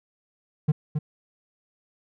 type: tone with echo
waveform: triangle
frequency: 150.9 Hz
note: D3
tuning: 47 cents sharp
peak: -14 dBFS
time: 0.68-0.72 s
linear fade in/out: 10 ms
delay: 270 ms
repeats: 1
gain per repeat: -6 dB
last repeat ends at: 0.99 s
effects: none